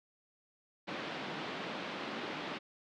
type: band-pass noise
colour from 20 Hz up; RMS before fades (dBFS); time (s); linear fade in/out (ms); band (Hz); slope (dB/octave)
pink; -41; 0.87-2.59; 20; 180 to 3800; 24
effects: none